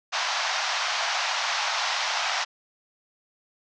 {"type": "band-pass noise", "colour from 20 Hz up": "pink", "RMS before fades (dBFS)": -27, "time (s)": [0.12, 2.45], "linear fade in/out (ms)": 20, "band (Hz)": [680, 6200], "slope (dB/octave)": 48, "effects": []}